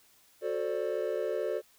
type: chord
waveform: triangle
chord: D dominant seventh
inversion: first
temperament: just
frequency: 367.1 / 440.5 / 528.6 / 587.3 Hz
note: F#4 / A4 / C5 / D5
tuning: -14 / +2 / +18 / 0 cents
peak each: -34 / -32 / -34 / -33 dBFS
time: 0.41-1.62 s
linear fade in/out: 50 ms
effects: white hiss -63 dBFS RMS until 1.78 s